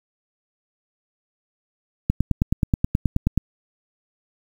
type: click train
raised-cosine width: 5 ms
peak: -5 dBFS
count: 13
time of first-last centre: 2.1-3.377 s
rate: 9.4 Hz
effects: 7-bit